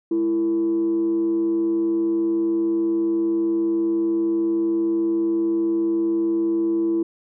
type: tone with frequency modulation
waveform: sine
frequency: 333.4 Hz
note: E4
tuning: 20 cents sharp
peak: -17 dBFS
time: 0.11-7.03 s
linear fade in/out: 5 ms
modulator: 125 Hz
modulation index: 0.27
effects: tanh soft clip ceiling -14 dBFS